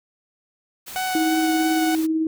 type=noise; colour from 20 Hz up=white; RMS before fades=-36 dBFS; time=0.86-2.07 s; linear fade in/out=20 ms
type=tone with vibrato; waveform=sawtooth; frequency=743 Hz; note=F#5; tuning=7 cents sharp; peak=-19 dBFS; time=0.96-1.95 s; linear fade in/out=0 ms; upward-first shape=sine; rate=3.1 Hz; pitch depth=11 cents each way
type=tone with tremolo; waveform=sine; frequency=318.7 Hz; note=D#4; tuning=42 cents sharp; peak=-17 dBFS; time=1.15-2.27 s; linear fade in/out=2 ms; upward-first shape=triangle; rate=18 Hz; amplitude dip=35%
effects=none